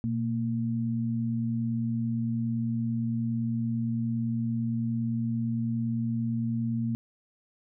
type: tone pair together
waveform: sine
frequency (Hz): 120 / 229.4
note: B2 / A#3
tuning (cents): -49 / -28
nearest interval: major seventh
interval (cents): 1121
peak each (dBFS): -30 / -28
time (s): 0.04-6.95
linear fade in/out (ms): 0
effects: none